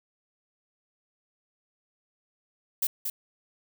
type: noise with echo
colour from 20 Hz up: violet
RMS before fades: -26 dBFS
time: 2.82-2.87 s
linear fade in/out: 5 ms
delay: 230 ms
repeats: 1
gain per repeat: -5 dB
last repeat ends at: 3.1 s
effects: none